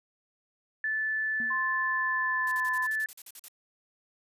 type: tone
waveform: sine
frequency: 1748 Hz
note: A6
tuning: 12 cents flat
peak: -27 dBFS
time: 0.84-3.06 s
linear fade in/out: 2 ms
type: tone with exponential decay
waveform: triangle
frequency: 233.7 Hz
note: A#3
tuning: 5 cents sharp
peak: -35 dBFS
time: 1.4-1.69 s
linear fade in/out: 0 ms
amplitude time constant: 61 ms
type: tone with pitch glide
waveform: sine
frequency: 1046.5 to 1017.9 Hz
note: C6 to C6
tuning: 0 to -48 cents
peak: -31 dBFS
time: 1.5-2.87 s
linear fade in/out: 10 ms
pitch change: -48 cents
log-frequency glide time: 1.78-2.68 s
type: noise bursts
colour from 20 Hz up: blue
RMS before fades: -44 dBFS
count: 12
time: 2.47-3.483 s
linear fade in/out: 2 ms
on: 45 ms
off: 43 ms
effects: resampled to 32000 Hz